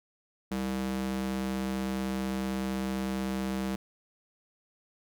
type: tone with high-pass filter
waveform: square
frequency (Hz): 65.41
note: C2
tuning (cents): 0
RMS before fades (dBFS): -32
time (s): 0.51-3.76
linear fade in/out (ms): 5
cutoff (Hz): 180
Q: 1.7
effects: none